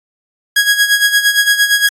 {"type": "tone with tremolo", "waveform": "sawtooth", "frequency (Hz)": 1654, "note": "G#6", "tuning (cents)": -8, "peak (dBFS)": -3, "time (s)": [0.56, 1.89], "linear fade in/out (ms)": 5, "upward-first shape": "sine", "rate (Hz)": 8.7, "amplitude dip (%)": 70, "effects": ["AAC 48 kbps"]}